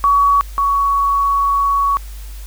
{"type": "tone pair in turn", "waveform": "sine", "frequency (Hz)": [1129, 1120.6], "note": ["C#6", "C#6"], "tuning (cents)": [31, 18], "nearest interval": "unison", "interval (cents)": 13, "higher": "first", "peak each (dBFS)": [-9, -12], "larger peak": "first", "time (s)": [[0.04, 0.41], [0.58, 1.97]], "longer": "second", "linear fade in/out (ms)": 0, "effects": ["added 50 Hz sine -28 dBFS peak until 2.46 s", "white hiss -42 dBFS RMS until 2.46 s"]}